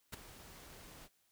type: noise with ADSR envelope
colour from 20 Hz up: pink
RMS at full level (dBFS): -41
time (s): 0.12-1.09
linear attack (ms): 17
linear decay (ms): 11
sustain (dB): -14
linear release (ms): 47
effects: white hiss -75 dBFS RMS until 1.31 s